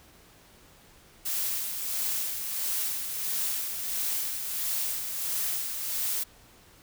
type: noise with tremolo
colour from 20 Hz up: blue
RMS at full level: -29 dBFS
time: 1.25-6.24 s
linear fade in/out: 10 ms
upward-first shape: sine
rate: 1.5 Hz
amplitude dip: 45%
effects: pink hiss -56 dBFS RMS until 6.82 s